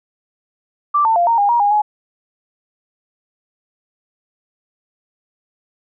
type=tone with pitch steps; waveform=sine; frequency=1172 / 895 / 695 / 925 / 812 / 948 / 817 / 841 Hz; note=D6 / A5 / F5 / A#5 / G#5 / A#5 / G#5 / G#5; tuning=-4 / +29 / -9 / -14 / -39 / +29 / -29 / +22 cents; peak=-11 dBFS; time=0.94-1.82 s; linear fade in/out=10 ms; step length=110 ms; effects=none